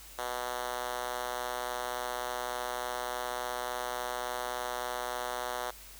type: tone with high-pass filter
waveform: 5% pulse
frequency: 123.47 Hz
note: B2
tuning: in tune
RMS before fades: -36 dBFS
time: 0.18-5.71 s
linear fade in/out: 10 ms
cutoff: 570 Hz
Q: 1.3
effects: added 50 Hz sine -54 dBFS peak until 5.99 s + white hiss -51 dBFS RMS until 5.99 s